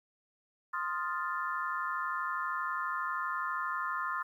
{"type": "chord", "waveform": "sine", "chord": "F dominant seventh", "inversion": "second", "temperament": "equal", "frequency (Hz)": [1046.5, 1244.5, 1396.9, 1760], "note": ["C6", "Eb6", "F6", "A6"], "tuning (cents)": [0, 0, 0, 0], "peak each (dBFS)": [-36, -37, -38, -40], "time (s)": [0.73, 4.23], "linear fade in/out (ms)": 10, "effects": ["11-bit"]}